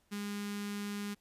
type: tone with notch filter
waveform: sawtooth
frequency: 204.4 Hz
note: G#3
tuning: 27 cents flat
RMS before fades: -39 dBFS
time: 0.11-1.15 s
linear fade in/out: 20 ms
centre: 630 Hz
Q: 0.62
effects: pink hiss -73 dBFS RMS until 1.2 s + resampled to 32000 Hz